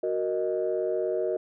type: chord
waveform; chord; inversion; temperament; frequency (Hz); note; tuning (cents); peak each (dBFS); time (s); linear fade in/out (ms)
sine; D# minor; first; equal; 370 / 466.2 / 622.3; F#4 / A#4 / D#5; 0 / 0 / 0; -28 / -29 / -29; 0.03-1.37; 5
effects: tanh soft clip ceiling -17 dBFS